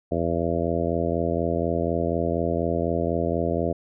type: harmonic tone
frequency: 84.1 Hz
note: E2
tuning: 35 cents sharp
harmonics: 1 / 2 / 3 / 4 / 5 / 6 / 7 / 8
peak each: -30 / -30 / -30 / -30 / -30 / -30 / -30 / -30 dBFS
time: 0.11-3.73 s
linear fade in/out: 10 ms
effects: none